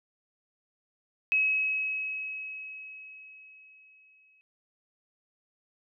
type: tone with exponential decay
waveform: sine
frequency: 2561 Hz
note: D#7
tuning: 49 cents sharp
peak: -21 dBFS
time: 1.32-4.41 s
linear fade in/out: 0 ms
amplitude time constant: 670 ms
effects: none